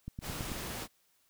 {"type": "click train", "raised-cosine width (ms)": 5, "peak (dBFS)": -27, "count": 5, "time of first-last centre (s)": [0.08, 0.517], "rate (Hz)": 9.15}
{"type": "noise", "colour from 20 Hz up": "pink", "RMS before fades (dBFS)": -40, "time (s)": [0.21, 0.88], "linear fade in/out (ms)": 50}
{"effects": ["white hiss -71 dBFS RMS until 1.29 s"]}